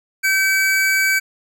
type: tone pair together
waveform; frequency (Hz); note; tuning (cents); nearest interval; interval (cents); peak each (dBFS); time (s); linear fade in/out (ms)
square; 1545 / 2284; G6 / D7; -26 / -49; perfect fifth; 677; -18; 0.23-1.2; 20
effects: none